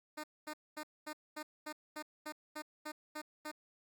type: tone bursts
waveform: 10% pulse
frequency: 304.4 Hz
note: D#4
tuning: 38 cents flat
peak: -33 dBFS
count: 12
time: 0.17-3.516 s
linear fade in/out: 10 ms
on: 68 ms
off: 230 ms
effects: none